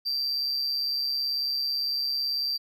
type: tone with amplitude modulation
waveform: triangle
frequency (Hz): 4701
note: D8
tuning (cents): +1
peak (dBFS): -22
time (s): 0.05-2.58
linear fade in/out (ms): 20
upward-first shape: sine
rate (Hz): 138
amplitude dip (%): 55
effects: none